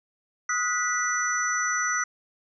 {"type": "tone cluster", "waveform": "sine", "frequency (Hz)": [1259, 1459, 1961, 5960], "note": ["D#6", "F#6", "B6", "F#8"], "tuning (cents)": [20, -25, -13, 12], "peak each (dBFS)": -29, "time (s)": [0.49, 2.04], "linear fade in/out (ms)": 5, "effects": []}